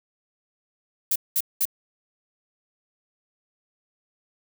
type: noise bursts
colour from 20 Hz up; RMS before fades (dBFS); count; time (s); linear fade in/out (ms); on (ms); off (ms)
violet; -22; 3; 1.11-1.654; 5; 48; 200
effects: none